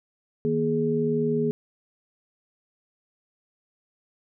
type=tone cluster; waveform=sine; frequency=156.4 / 237.2 / 418.7 Hz; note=D#3 / A#3 / G#4; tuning=+9 / +30 / +14 cents; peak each=-28 / -26 / -24 dBFS; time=0.45-1.51 s; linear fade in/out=0 ms; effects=none